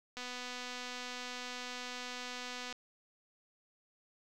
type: click train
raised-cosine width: 0.2 ms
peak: -26 dBFS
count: 635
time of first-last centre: 0.17-2.726 s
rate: 248 Hz
effects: 11-bit